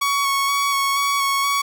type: tone with vibrato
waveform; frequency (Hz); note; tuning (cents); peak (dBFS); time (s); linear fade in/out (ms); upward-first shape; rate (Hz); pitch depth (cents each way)
sawtooth; 1115; C#6; +10; -14; 0.01-1.62; 10; square; 2.1; 14
effects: none